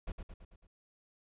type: noise with echo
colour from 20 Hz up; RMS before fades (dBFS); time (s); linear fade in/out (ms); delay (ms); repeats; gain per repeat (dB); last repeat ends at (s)
brown; -38; 0.07-0.12; 5; 110; 5; -5; 0.67
effects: resampled to 8000 Hz